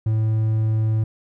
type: tone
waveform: triangle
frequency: 109.8 Hz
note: A2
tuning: 3 cents flat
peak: -15 dBFS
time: 0.06-1.04 s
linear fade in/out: 5 ms
effects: none